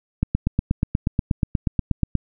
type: click train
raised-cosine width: 5 ms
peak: -6 dBFS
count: 17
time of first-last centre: 0.23-2.153 s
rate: 8.32 Hz
effects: none